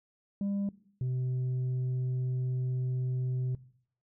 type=tone pair in turn; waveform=sine; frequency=200 / 127.43 Hz; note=G3 / C3; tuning=+35 / -45 cents; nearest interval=minor sixth; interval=780 cents; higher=first; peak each=-26 / -26 dBFS; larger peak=neither; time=0.41-0.69 / 1.01-3.55 s; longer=second; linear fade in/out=2 ms; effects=noise-tail reverb RT60 0.6 s tail -20 dB re dry + tanh soft clip ceiling -28 dBFS